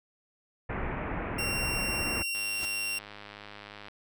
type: low-pass noise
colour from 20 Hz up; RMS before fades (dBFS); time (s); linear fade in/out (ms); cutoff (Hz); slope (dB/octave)
pink; -34; 0.69-2.23; 10; 2400; 48
type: tone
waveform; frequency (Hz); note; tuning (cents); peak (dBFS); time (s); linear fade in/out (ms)
sawtooth; 2750; F7; -27; -27; 1.38-2.99; 10
type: click train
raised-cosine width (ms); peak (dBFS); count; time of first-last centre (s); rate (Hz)
0.3; -28; 159; 2.35-3.884; 103
type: noise with exponential growth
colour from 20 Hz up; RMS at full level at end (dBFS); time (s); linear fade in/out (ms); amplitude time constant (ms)
pink; -36; 2.5-2.65; 1; 31
effects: none